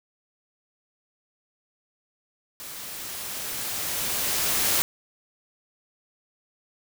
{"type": "noise with level ramp", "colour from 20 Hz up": "white", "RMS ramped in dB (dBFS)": [-39, -22], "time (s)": [2.6, 4.82], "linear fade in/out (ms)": 0, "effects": []}